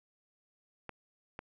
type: clicks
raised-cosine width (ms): 0.5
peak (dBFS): -26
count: 2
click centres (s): 0.893 / 1.391
effects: none